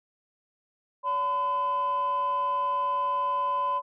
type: tone pair together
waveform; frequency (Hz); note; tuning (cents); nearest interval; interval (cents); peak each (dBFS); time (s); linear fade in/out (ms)
sine; 568.7 / 1014; C#5 / B5; +44 / +45; minor seventh; 1001; -33 / -23; 1.03-3.82; 50
effects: tanh soft clip ceiling -21 dBFS